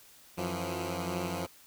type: tone cluster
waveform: 10% pulse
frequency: 89.9 / 167.2 / 178.5 Hz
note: F#2 / E3 / F3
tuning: -49 / +25 / +38 cents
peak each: -29 dBFS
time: 0.37-1.47 s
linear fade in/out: 20 ms
effects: white hiss -57 dBFS RMS until 1.66 s